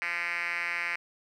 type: tone with band-pass filter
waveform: 5% pulse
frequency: 172.3 Hz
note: F3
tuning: 23 cents flat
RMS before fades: -32 dBFS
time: 0.02-0.96 s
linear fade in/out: 0 ms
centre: 2200 Hz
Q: 4.1
effects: none